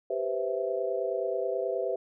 sine chord, C major seventh, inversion second, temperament equal, 392 / 493.9 / 523.3 / 659.3 Hz, G4 / B4 / C5 / E5, 0 / 0 / 0 / 0 cents, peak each -33 dBFS, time 0.1-1.96 s, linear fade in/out 5 ms, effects none

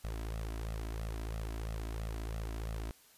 sawtooth tone with flanger, 54.9 Hz, A1, 3 cents flat, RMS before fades -39 dBFS, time 0.04-2.91 s, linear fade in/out 0 ms, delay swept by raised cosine 1.5 to 3.1 ms, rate 3 Hz, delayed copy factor +0.7, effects white hiss -62 dBFS RMS until 3.17 s + resampled to 32000 Hz

